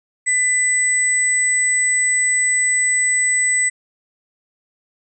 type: tone pair together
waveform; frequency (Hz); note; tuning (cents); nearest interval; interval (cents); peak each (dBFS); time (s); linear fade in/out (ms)
sine; 2000 / 8000; B6 / B8; +21 / +21; 2 octaves; 2400; -17; 0.26-3.7; 20
effects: none